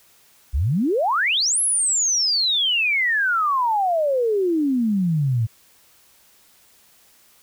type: exponential two-way sweep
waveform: sine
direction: up then down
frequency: 58.27 to 11175 to 107.3 Hz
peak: -17 dBFS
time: 0.53-5.47 s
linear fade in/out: 20 ms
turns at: 1.61 s
effects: white hiss -55 dBFS RMS until 7.42 s